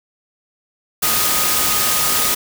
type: tone in noise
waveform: sine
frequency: 1244.5 Hz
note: D#6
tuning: in tune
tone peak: -26 dBFS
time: 1.02-2.35 s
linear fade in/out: 10 ms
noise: white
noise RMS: -17 dBFS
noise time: 1.02-2.35 s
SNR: -12 dB
effects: none